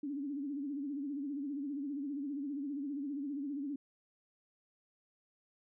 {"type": "tone with vibrato", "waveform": "sine", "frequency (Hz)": 282.9, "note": "C#4", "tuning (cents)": 35, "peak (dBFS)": -36, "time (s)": [0.03, 3.76], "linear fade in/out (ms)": 5, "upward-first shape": "sine", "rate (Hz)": 15, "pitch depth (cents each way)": 98, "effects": []}